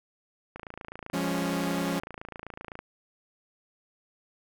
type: click train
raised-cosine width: 0.5 ms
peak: -24 dBFS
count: 63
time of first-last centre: 0.56-2.79 s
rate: 27.8 Hz
type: chord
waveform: sawtooth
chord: Db major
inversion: first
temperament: equal with one note detuned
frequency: 174.61 / 205.4 / 277.2 Hz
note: F3 / Ab3 / Db4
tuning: 0 / -19 / 0 cents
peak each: -27 / -30 / -27 dBFS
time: 1.13-2 s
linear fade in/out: 10 ms
effects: none